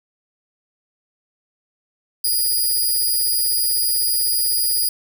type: tone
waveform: 5% pulse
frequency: 4888 Hz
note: D#8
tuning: 32 cents flat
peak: -10 dBFS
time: 2.24-4.89 s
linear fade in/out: 5 ms
effects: 8-bit